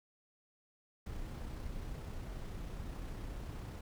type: noise with amplitude modulation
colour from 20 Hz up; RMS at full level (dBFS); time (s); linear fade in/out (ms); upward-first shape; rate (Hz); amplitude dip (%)
brown; -42; 1.06-3.81; 5; sine; 31.7; 25
effects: none

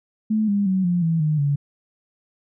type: tone with pitch steps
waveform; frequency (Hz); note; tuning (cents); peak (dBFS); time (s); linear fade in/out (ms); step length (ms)
sine; 216.5 / 202 / 188.47 / 175.85 / 164.08 / 153.09 / 142.84; A3 / G#3 / F#3 / F3 / E3 / D#3 / D3; -28 / -48 / +32 / +12 / -8 / -28 / -48; -17; 0.3-1.56; 10; 180
effects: none

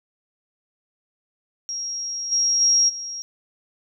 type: tone with level steps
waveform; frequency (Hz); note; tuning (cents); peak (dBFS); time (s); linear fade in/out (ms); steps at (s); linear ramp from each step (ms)
sine; 5610; F8; +7; -26 / -17 / -14 / -29; 1.69-3.22; 0; 2.31 / 2.6 / 2.88; 20
effects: none

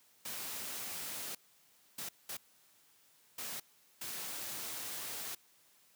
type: noise bursts at uneven times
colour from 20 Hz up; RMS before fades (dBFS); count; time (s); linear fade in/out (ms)
white; -42; 5; 0.25-1.35 / 1.98-2.09 / 2.29-2.37 / 3.38-3.6 / 4.01-5.35; 5
effects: white hiss -67 dBFS RMS until 5.95 s + high-pass 100 Hz 12 dB/octave

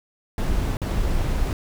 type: noise with dropouts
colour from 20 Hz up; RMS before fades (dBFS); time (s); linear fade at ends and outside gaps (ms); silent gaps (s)
brown; -22; 0.38-1.53; 1; 0.77-0.817
effects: none

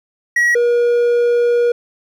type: tone pair in turn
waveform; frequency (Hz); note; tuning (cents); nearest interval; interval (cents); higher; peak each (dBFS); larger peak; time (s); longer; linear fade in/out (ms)
triangle; 1913 / 478.2; A#6 / A#4; +44 / +44; 2 octaves; 2400; first; -9; neither; 0.36-0.55 / 0.55-1.72; second; 5
effects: none

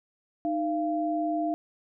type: tone pair together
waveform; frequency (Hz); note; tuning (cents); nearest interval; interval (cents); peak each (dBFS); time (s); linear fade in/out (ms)
sine; 308.7 / 687; D#4 / F5; -14 / -29; octave + major second; 1385; -28; 0.45-1.54; 0
effects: none

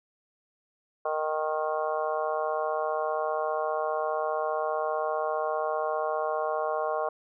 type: harmonic tone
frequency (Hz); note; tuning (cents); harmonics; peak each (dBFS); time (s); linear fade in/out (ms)
155.1; D#3; -5; 3 / 4 / 5 / 6 / 7 / 8 / 9; -33 / -30 / -33 / -43 / -33 / -43 / -41; 1.05-7.09; 5
effects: none

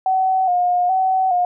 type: tone with vibrato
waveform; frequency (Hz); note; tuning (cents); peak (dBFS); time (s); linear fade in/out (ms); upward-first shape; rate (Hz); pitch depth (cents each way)
sine; 735; F#5; -12; -14; 0.06-1.45; 2; square; 1.2; 48
effects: none

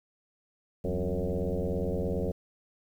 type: tone with frequency modulation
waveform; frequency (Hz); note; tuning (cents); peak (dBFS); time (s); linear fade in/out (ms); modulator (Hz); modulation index
sine; 188; F#3; +28; -27; 0.84-2.32; 10; 89.7; 4.3
effects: 10-bit

